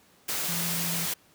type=tone in noise; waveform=sine; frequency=169.9 Hz; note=F3; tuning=47 cents flat; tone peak=-33 dBFS; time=0.48-1.06 s; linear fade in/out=10 ms; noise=white; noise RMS=-30 dBFS; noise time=0.28-1.14 s; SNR=-6 dB; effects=pink hiss -60 dBFS RMS until 1.34 s + high-pass 100 Hz 12 dB/octave